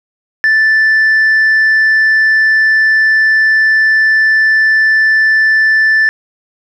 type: tone with tanh clipping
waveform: sine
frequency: 1760 Hz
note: A6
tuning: in tune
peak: -7 dBFS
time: 0.44-6.09 s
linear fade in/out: 0 ms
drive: 1 dB
effects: none